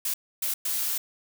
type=noise bursts at uneven times; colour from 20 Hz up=blue; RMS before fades=-28 dBFS; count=3; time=0.05-0.14 / 0.42-0.54 / 0.65-0.98 s; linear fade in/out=5 ms; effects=none